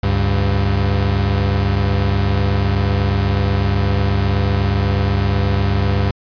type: tone pair together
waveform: 35% pulse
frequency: 71.3 / 99.42 Hz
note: C#2 / G2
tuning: +49 / +25 cents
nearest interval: tritone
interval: 576 cents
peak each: -17 / -14 dBFS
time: 0.03-6.11 s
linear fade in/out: 5 ms
effects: resampled to 11025 Hz